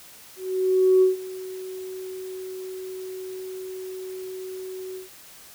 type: tone with ADSR envelope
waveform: sine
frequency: 373.9 Hz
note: F#4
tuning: 18 cents sharp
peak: -12 dBFS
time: 0.36-5.09 s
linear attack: 660 ms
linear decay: 140 ms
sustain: -20 dB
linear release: 130 ms
effects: tanh soft clip ceiling -8 dBFS + white hiss -47 dBFS RMS until 5.54 s